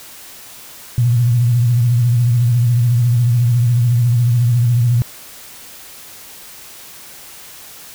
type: tone with vibrato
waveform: sine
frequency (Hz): 120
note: B2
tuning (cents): -49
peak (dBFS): -10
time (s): 0.98-5.02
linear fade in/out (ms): 0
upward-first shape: triangle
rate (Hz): 14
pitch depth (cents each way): 83
effects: white hiss -37 dBFS RMS until 7.94 s